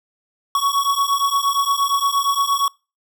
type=beating tone pair; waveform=square; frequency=1113 / 1121.6 Hz; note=C#6 / C#6; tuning=+7 / +20 cents; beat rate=8.6 Hz; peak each=-20 dBFS; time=0.55-2.68 s; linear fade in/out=2 ms; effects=noise-tail reverb RT60 0.3 s tail -25 dB re dry